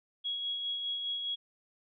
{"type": "tone with tremolo", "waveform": "sine", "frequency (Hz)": 3322, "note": "G#7", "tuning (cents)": 0, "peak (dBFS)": -31, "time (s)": [0.24, 1.36], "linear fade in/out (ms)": 20, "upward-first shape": "sine", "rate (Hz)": 4.9, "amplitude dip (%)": 35, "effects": []}